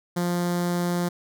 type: tone with notch filter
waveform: sawtooth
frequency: 175.3 Hz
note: F3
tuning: 7 cents sharp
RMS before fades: -25 dBFS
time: 0.16-1.09 s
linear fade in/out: 10 ms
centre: 2600 Hz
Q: 1.5
effects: none